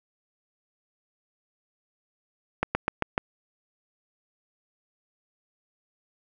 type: slowing click train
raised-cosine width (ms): 0.5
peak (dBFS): -8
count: 5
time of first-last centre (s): 2.63-3.179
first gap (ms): 120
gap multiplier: 1.09
effects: none